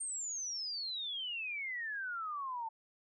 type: exponential sweep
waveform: sine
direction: down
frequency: 8810 to 880 Hz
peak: -37 dBFS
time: 0-2.69 s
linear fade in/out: 10 ms
effects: none